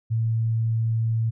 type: tone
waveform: sine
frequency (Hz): 113.1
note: A2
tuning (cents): +48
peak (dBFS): -20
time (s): 0.1-1.31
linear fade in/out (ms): 20
effects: none